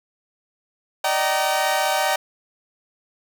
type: chord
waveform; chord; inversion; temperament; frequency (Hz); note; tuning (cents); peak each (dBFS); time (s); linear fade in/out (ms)
sawtooth; Eb major seventh; third; equal with one note detuned; 587.3 / 622.3 / 767 / 932.3; D5 / Eb5 / G5 / Bb5; 0 / 0 / -38 / 0; -23 / -22 / -18 / -22; 1.04-2.16; 5
effects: none